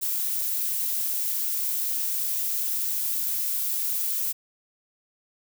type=noise; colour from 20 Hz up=violet; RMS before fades=-27 dBFS; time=0.01-4.33 s; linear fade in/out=20 ms; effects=none